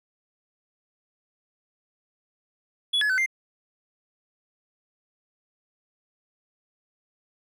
triangle tone with pitch steps, 3392 / 1699 / 1520 / 2096 Hz, G#7 / G#6 / F#6 / C7, +36 / +39 / +46 / +2 cents, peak -19 dBFS, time 2.93-3.262 s, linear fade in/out 10 ms, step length 83 ms, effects none

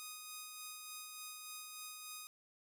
5% pulse tone with tremolo, 1244.5 Hz, D#6, in tune, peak -34 dBFS, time 0-2.27 s, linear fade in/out 0 ms, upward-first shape sine, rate 3.4 Hz, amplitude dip 30%, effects none

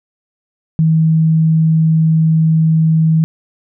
sine tone, 160.1 Hz, D#3, 50 cents sharp, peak -8 dBFS, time 0.79-3.24 s, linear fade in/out 0 ms, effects none

